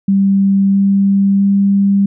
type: tone with pitch steps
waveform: sine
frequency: 196.1 / 197.24 / 198.38 Hz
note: G3 / G3 / G3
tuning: +1 / +11 / +21 cents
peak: -8 dBFS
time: 0.08-2.06 s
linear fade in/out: 5 ms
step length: 660 ms
effects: none